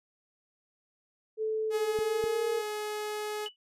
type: tone with pitch glide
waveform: sine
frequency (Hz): 436.9 to 460.2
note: A4 to A#4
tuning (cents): -12 to -22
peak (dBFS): -28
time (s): 1.37-2.63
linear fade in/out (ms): 50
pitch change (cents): +90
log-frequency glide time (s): 1.93-2.44
type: tone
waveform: sawtooth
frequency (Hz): 422.5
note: G#4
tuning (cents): +30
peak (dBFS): -29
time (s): 1.7-3.49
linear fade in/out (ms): 50
type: clicks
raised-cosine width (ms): 3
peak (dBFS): -28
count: 2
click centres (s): 1.989 / 2.24
type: tone with exponential decay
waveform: sine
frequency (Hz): 2962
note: F#7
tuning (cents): +1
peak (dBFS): -31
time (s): 3.46-3.56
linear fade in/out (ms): 1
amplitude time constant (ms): 20
effects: resampled to 32000 Hz